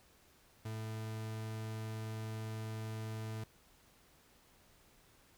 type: tone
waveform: 40% pulse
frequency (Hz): 110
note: A2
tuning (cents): 0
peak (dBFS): -39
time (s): 0.65-3.44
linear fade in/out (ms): 5
effects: pink hiss -66 dBFS RMS until 5.37 s